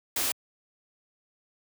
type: noise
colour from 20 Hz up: white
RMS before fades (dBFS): -28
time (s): 0.16-0.32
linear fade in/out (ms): 5
effects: high-pass 100 Hz 12 dB/octave